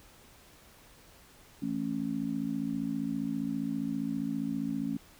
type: harmonic tone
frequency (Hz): 55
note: A1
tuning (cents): 0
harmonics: 3 / 4 / 5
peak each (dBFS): -39 / -34 / -33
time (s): 1.62-4.97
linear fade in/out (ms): 5
effects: pink hiss -57 dBFS RMS until 5.19 s